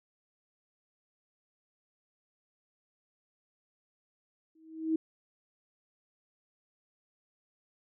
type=tone with exponential growth; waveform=sine; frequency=319.7 Hz; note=D#4; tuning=47 cents sharp; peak=-23 dBFS; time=4.55-4.96 s; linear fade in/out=5 ms; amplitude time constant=89 ms; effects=none